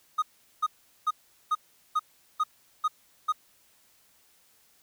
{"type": "tone bursts", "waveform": "triangle", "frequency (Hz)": 1244.5, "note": "D#6", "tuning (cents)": 0, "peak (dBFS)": -20, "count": 8, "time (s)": [0.18, 3.324], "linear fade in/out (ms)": 10, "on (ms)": 43, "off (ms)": 400, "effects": ["white hiss -63 dBFS RMS until 4.82 s"]}